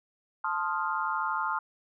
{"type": "chord", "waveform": "sine", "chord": "F dominant seventh", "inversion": "first", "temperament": "equal", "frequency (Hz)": [880, 1046.5, 1244.5, 1396.9], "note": ["A5", "C6", "Eb6", "F6"], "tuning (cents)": [0, 0, 0, 0], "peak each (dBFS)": -33, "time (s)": [0.44, 1.59], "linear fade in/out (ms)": 5, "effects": []}